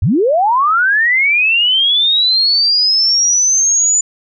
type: linear sweep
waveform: sine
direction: up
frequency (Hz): 66.7 to 7040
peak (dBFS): -9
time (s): 0.02-4.01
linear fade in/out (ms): 5
effects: none